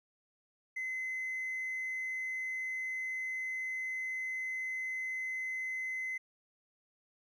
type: tone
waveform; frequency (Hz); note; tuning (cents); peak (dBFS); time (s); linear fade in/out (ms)
triangle; 2046; C7; -39; -32; 0.76-6.18; 10
effects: tanh soft clip ceiling -31 dBFS